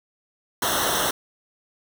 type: noise with comb filter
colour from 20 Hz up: pink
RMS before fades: -23 dBFS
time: 0.62-1.11 s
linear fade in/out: 5 ms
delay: 0.42 ms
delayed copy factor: -0.95
effects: none